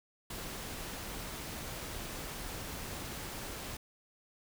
pink noise, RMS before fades -42 dBFS, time 0.3-3.77 s, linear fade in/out 5 ms, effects none

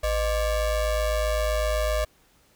square ring-modulated tone, 280.1 Hz, C#4, 18 cents sharp, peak -20 dBFS, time 0.03-2.05 s, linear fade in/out 10 ms, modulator 334 Hz, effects pink hiss -61 dBFS RMS until 2.55 s

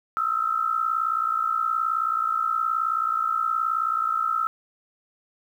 sine tone pair together, 1278.1 / 1337 Hz, D#6 / E6, +46 / +24 cents, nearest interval minor second, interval 78 cents, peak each -25 / -24 dBFS, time 0.17-4.47 s, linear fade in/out 0 ms, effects 9-bit

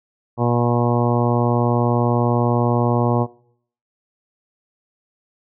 harmonic tone, 120 Hz, B2, 49 cents flat, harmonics 1 / 2 / 3 / 4 / 5 / 6 / 7 / 8 / 9, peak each -19 / -22 / -24 / -25 / -26 / -27 / -27 / -28 / -29 dBFS, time 0.37-3.27 s, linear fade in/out 50 ms, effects noise-tail reverb RT60 0.6 s tail -20 dB re dry

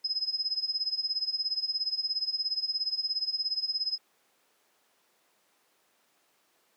sine tone with tremolo, 5080 Hz, D#8, 35 cents sharp, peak -25 dBFS, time 0.04-3.98 s, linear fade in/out 10 ms, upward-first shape sine, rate 17 Hz, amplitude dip 85%, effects pink hiss -68 dBFS RMS until 6.76 s + high-pass 400 Hz 12 dB/octave

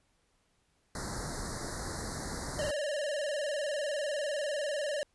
pink band-stop noise, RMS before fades -38 dBFS, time 0.95-2.71 s, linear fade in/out 2 ms, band 2000 to 4000 Hz, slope 96 dB/octave
square tone with vibrato, 587.3 Hz, D5, in tune, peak -32 dBFS, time 2.59-5.03 s, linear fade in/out 0 ms, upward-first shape square, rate 20 Hz, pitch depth 73 cents each way
effects pink hiss -73 dBFS RMS until 5.14 s + resampled to 24000 Hz

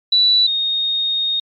sine tone pair in turn, 3951 / 3709 Hz, B7 / A#7, 0 / -9 cents, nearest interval minor second, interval 109 cents, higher first, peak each -10 / -16 dBFS, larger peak first, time 0.12-0.47 / 0.47-1.4 s, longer second, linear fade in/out 5 ms, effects MP3 48 kbps

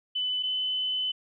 sine tone pair in turn, 3004 / 3023 Hz, F#7 / F#7, +26 / +36 cents, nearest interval unison, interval 10 cents, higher second, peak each -26 dBFS, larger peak neither, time 0.15-0.43 / 0.43-1.12 s, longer second, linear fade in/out 10 ms, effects none

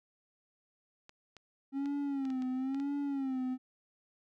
clicks, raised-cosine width 0.2 ms, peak -34 dBFS, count 8, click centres 1.094 / 1.367 / 1.858 / 2.253 / 2.303 / 2.422 / 2.746 / 2.8 s
triangle tone with vibrato, 270 Hz, C#4, 45 cents flat, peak -30 dBFS, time 1.72-3.58 s, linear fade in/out 50 ms, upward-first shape sine, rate 1 Hz, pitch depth 96 cents each way
effects none

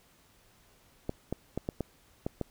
clicks, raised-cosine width 2 ms, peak -18 dBFS, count 7, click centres 1.094 / 1.326 / 1.576 / 1.689 / 1.807 / 2.265 / 2.413 s, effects pink hiss -63 dBFS RMS until 2.5 s

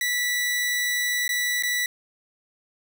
sawtooth tone with dropouts, 1962 Hz, B6, 12 cents flat, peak -19 dBFS, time 0.01-1.86 s, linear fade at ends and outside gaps 2 ms, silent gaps 1.279-1.291 / 1.625-1.634 s, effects none

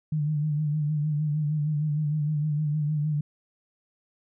sine tone with vibrato, 150.6 Hz, D3, 44 cents sharp, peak -23 dBFS, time 0.12-3.21 s, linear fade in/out 5 ms, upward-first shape sine, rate 6.5 Hz, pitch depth 51 cents each way, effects none

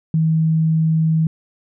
sine tone, 160 Hz, D#3, 49 cents sharp, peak -13 dBFS, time 0.14-1.27 s, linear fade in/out 2 ms, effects none

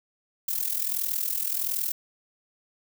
violet noise with amplitude modulation, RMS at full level -25 dBFS, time 0.48-1.92 s, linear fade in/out 5 ms, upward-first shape sine, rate 41.4 Hz, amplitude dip 75%, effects none

